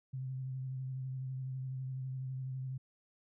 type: tone with vibrato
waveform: sine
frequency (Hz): 130.81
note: C3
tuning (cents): 0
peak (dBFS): -37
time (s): 0.13-2.78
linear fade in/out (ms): 10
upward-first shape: sine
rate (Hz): 12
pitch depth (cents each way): 25
effects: none